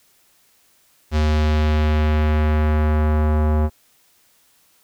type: tone with low-pass filter sweep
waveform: square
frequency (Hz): 76.5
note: D#2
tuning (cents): -29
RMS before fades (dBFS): -17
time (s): 1.11-3.7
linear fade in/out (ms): 50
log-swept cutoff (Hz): 5300 to 960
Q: 1
effects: white hiss -58 dBFS RMS until 4.83 s